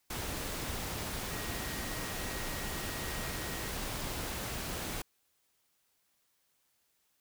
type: tone in noise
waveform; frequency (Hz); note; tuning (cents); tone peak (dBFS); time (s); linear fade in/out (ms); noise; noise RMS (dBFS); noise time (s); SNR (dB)
sine; 1890; A#6; +23; -47; 1.31-3.68; 5; pink; -38; 0.1-5.02; -12
effects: white hiss -75 dBFS RMS until 7.2 s